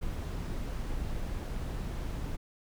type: noise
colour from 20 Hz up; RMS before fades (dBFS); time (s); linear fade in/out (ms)
brown; -35; 0.01-2.37; 20
effects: none